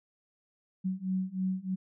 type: beating tone pair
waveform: sine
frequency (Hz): 185.7 / 188.9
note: F#3 / F#3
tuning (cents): +7 / +36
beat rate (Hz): 3.2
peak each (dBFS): -33 / -32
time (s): 0.84-1.76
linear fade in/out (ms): 20
effects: none